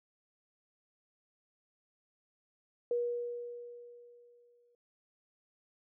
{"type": "tone with exponential decay", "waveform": "sine", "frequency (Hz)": 480, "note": "B4", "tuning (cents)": -49, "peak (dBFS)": -28, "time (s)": [2.91, 4.75], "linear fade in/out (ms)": 2, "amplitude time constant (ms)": 400, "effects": []}